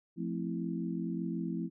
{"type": "chord", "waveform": "sine", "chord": "F major seventh", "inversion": "none", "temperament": "equal", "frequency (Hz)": [174.61, 220, 261.6, 329.6], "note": ["F3", "A3", "C4", "E4"], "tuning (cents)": [0, 0, 0, 0], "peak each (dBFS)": [-36, -39, -40, -39], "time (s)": [0.16, 1.7], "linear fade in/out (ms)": 50, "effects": []}